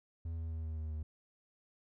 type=tone with pitch steps; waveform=triangle; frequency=82.41 / 81.37 / 80.34 / 79.33 / 78.33 / 77.34 Hz; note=E2 / E2 / E2 / D#2 / D#2 / D#2; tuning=0 / -22 / -44 / +34 / +12 / -10 cents; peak=-35 dBFS; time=0.25-1.03 s; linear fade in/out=5 ms; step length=130 ms; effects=none